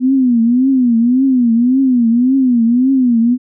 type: tone with vibrato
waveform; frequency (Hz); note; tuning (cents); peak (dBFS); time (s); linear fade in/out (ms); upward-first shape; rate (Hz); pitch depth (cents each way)
sine; 247.9; B3; +7; -8; 0-3.38; 50; triangle; 1.8; 170
effects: none